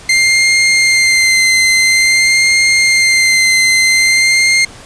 sawtooth tone with vibrato, 2093 Hz, C7, in tune, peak -4 dBFS, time 0.09-4.65 s, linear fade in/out 5 ms, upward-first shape sine, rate 0.49 Hz, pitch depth 20 cents each way, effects pink hiss -35 dBFS RMS until 4.85 s + resampled to 22050 Hz

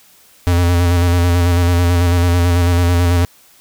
square tone with vibrato, 87.31 Hz, F2, in tune, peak -11 dBFS, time 0.47-3.25 s, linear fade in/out 0 ms, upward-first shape square, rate 9.1 Hz, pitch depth 28 cents each way, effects white hiss -48 dBFS RMS until 3.6 s

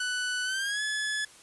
sawtooth tone with pitch glide, 1490 to 1711.6 Hz, F#6 to A6, +12 to -48 cents, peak -25 dBFS, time 0-1.25 s, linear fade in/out 5 ms, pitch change +240 cents, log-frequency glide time 0.44-0.82 s, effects white hiss -53 dBFS RMS until 1.42 s + resampled to 24000 Hz

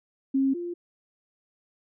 sine tone pair in turn, 269.5 / 348.1 Hz, C#4 / F4, -49 / -6 cents, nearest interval major third, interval 443 cents, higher second, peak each -20 / -30 dBFS, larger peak first, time 0.34-0.54 / 0.54-0.74 s, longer neither, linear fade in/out 10 ms, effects none

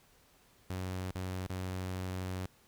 sawtooth tone with dropouts, 92.6 Hz, F#2, 2 cents sharp, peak -32 dBFS, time 0.7-2.46 s, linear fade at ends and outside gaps 0 ms, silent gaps 1.11-1.154 / 1.467-1.497 s, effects pink hiss -65 dBFS RMS until 2.67 s

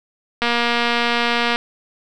click train, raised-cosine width 0.3 ms, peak -3 dBFS, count 271, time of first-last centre 0.42-1.559 s, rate 237 Hz, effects none

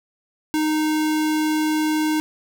square tone, 309 Hz, D#4, 12 cents flat, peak -19 dBFS, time 0.54-2.2 s, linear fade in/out 0 ms, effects none

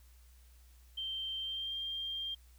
sine tone with pitch glide, 3136 to 3191 Hz, G7 to G7, 0 to +30 cents, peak -36 dBFS, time 0.97-2.35 s, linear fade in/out 10 ms, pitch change +30 cents, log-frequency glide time 1.39-1.75 s, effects added 61 Hz sine -57 dBFS peak until 2.58 s + white hiss -68 dBFS RMS until 2.58 s

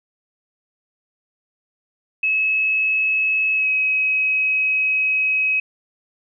sine tone with pitch glide, 2581 to 2550 Hz, E7 to D#7, -37 to +42 cents, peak -16 dBFS, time 2.23-5.6 s, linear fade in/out 5 ms, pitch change -21 cents, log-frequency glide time 3.55-3.67 s, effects none

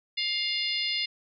harmonic tone, 705 Hz, F5, 16 cents sharp, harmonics 3 / 4 / 5 / 6 / 7, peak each -33 / -33 / -33 / -33 / -33 dBFS, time 0.17-1.06 s, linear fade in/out 10 ms, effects none

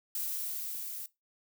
violet noise with level ramp, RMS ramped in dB -34 to -41 dBFS, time 0.15-1.06 s, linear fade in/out 2 ms, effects noise-tail reverb RT60 0.2 s tail -19 dB re dry

